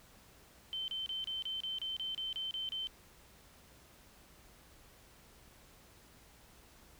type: tone bursts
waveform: sine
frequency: 3089 Hz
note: G7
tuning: 26 cents flat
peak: -36 dBFS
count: 12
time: 0.73-2.871 s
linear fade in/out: 0 ms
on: 150 ms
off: 31 ms
effects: added 60 Hz sine -69 dBFS peak until 6.99 s + pink hiss -61 dBFS RMS until 6.99 s